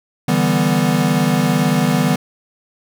square chord, E minor seventh, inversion third, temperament equal, 146.83 / 164.81 / 196 / 246.9 Hz, D3 / E3 / G3 / B3, 0 / 0 / 0 / 0 cents, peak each -21 / -19 / -20 / -19 dBFS, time 0.28-2.16 s, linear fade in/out 5 ms, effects none

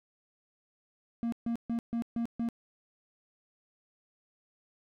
triangle tone bursts, 233 Hz, A#3, 1 cent flat, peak -27 dBFS, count 6, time 1.23-2.488 s, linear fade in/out 0 ms, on 93 ms, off 140 ms, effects none

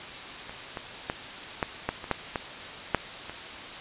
clicks, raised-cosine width 0.5 ms, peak -24 / -18 / -13 / -10 / -11 / -23 / -9 / -13 / -6 / -22 dBFS, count 10, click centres 0.495 / 0.772 / 1.099 / 1.628 / 1.89 / 2.042 / 2.113 / 2.358 / 2.947 / 3.296 s, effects white hiss -39 dBFS RMS until 3.8 s + resampled to 8000 Hz

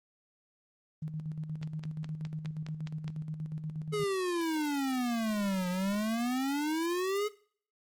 sine tone with tremolo, 155.56 Hz, D#3, in tune, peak -33 dBFS, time 1.02-4.04 s, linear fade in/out 5 ms, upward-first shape square, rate 8.4 Hz, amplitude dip 50%
click train, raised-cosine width 0.2 ms, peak -27 dBFS, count 8, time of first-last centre 1.63-3.079 s, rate 4.83 Hz
square exponential two-way sweep, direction down then up, 427.2 to 178 to 427.2 Hz, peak -30 dBFS, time 3.92-7.29 s, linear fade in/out 20 ms, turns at 5.69 s
effects noise-tail reverb RT60 0.5 s tail -20 dB re dry + Opus 24 kbps

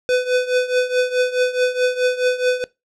square tone with tremolo, 501 Hz, B4, 25 cents sharp, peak -13 dBFS, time 0.09-2.64 s, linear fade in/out 0 ms, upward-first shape triangle, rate 4.7 Hz, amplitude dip 85%, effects noise-tail reverb RT60 0.2 s tail -21 dB re dry + low-pass 6000 Hz 12 dB/octave

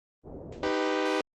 white low-pass noise, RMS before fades -42 dBFS, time 0.23-0.72 s, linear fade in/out 50 ms, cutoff 570 Hz, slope 24 dB/octave
white noise with exponential decay, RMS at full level -44 dBFS, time 0.52-0.77 s, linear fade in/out 5 ms, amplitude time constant 54 ms
sawtooth chord, Eb augmented, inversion none, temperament equal with one note detuned, 311.1 / 392 / 497.9 Hz, Eb4 / G4 / B4, 0 / 0 / +14 cents, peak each -26 dBFS, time 0.63-1.21 s, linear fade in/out 2 ms
effects low-pass 5000 Hz 12 dB/octave + Opus 24 kbps

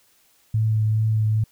sine tone with vibrato, 109.1 Hz, A2, 14 cents flat, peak -17 dBFS, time 0.54-1.44 s, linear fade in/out 5 ms, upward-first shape triangle, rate 2.4 Hz, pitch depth 18 cents each way, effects white hiss -60 dBFS RMS until 1.51 s

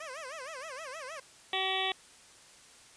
15% pulse tone with vibrato, 576 Hz, D5, 34 cents flat, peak -34 dBFS, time 0-1.2 s, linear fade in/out 5 ms, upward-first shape sine, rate 6.4 Hz, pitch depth 230 cents each way
harmonic tone, 380.1 Hz, F#4, 47 cents sharp, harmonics 1 / 2 / 3 / 5 / 6 / 7 / 8 / 9 / 10, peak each -39 / -35 / -41 / -38 / -39 / -40 / -39 / -35 / -40 dBFS, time 1.53-1.92 s, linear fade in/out 2 ms
effects white hiss -56 dBFS RMS until 2.96 s + resampled to 22050 Hz

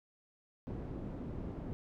white low-pass noise, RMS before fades -42 dBFS, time 0.67-1.73 s, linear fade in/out 0 ms, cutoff 260 Hz, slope 12 dB/octave, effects none

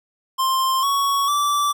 square tone with pitch steps, 1052 / 1115 / 1163 Hz, C6 / C#6 / D6, +9 / +10 / -17 cents, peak -18 dBFS, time 0.38-1.73 s, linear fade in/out 20 ms, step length 450 ms, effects none

